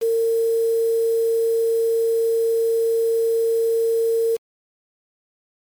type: tone with quantisation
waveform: sine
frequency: 456.1 Hz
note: A#4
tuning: 38 cents flat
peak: -16 dBFS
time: 0.01-4.37 s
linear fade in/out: 20 ms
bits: 6
effects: MP3 96 kbps